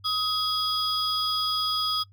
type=tone cluster; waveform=triangle; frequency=1260 / 3338 / 4940 Hz; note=D#6 / G#7 / D#8; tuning=+21 / +8 / -13 cents; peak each=-27 dBFS; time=0.04-2.04 s; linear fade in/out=20 ms; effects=noise-tail reverb RT60 0.1 s tail -20 dB re dry + added 98 Hz sine -51 dBFS peak until 2.12 s